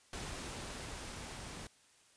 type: noise with level ramp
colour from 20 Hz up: pink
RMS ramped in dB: -43 to -47 dBFS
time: 0.13-1.67 s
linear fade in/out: 2 ms
effects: white hiss -66 dBFS RMS until 2.16 s + resampled to 22050 Hz